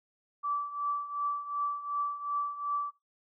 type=tone with tremolo; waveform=sine; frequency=1159 Hz; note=D6; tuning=23 cents flat; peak=-27 dBFS; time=0.43-2.91 s; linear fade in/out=20 ms; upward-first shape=triangle; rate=2.7 Hz; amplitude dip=80%; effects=noise-tail reverb RT60 0.2 s tail -17 dB re dry